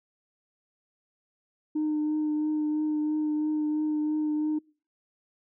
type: tone with vibrato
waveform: sine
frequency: 304.5 Hz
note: D#4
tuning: 37 cents flat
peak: -23 dBFS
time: 1.75-4.59 s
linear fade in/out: 10 ms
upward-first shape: triangle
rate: 3 Hz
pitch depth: 18 cents each way
effects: noise-tail reverb RT60 0.4 s tail -26 dB re dry + tanh soft clip ceiling -22 dBFS